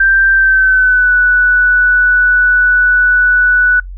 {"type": "tone with pitch glide", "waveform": "sine", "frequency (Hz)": [1570, 1481.9], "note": ["G6", "F#6"], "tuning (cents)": [2, 2], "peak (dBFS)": -6, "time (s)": [0, 3.8], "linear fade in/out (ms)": 5, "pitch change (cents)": -100, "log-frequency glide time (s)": [0.32, 1.13], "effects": ["noise-tail reverb RT60 0.1 s tail -23 dB re dry", "added 45 Hz sine -24 dBFS peak until 3.97 s"]}